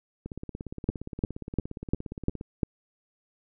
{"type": "two click trains", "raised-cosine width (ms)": 3, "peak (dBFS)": [-11, -23], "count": [6, 38], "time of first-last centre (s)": [[0.89, 2.632], [0.26, 2.411]], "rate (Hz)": [2.87, 17.2], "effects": []}